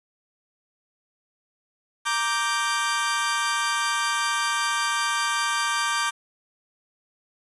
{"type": "chord", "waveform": "sawtooth", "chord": "G minor", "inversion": "first", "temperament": "equal", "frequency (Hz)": [932.3, 1174.7, 1568], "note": ["Bb5", "D6", "G6"], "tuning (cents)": [0, 0, 0], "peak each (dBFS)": [-26, -22, -23], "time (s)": [2.05, 6.11], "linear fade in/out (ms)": 20, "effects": ["resampled to 24000 Hz", "8-bit"]}